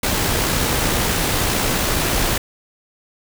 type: noise with amplitude modulation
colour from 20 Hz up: pink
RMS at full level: -18 dBFS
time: 0.03-2.38 s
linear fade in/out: 5 ms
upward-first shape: sine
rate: 62 Hz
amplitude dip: 25%
effects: none